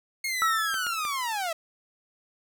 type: linear sweep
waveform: sawtooth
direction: down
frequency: 2173 to 635 Hz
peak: -24 dBFS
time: 0.24-1.53 s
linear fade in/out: 5 ms
type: tone with exponential decay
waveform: sine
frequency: 1318.5 Hz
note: E6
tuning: in tune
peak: -20 dBFS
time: 0.42-1.53 s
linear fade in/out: 0 ms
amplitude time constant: 240 ms
type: clicks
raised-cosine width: 0.3 ms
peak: -22 dBFS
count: 3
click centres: 0.742 / 0.867 / 1.051 s
effects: none